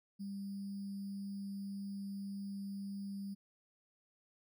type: tone with sample-and-hold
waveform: sine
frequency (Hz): 198.2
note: G3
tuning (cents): +19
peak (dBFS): -40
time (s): 0.19-3.35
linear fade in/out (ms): 20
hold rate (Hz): 4900
effects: none